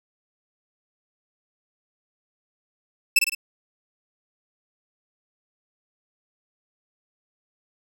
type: tone with echo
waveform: sawtooth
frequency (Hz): 2637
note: E7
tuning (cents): 0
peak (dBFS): -9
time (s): 3.16-3.19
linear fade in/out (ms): 5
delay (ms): 53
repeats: 3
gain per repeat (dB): -5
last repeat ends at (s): 3.349
effects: none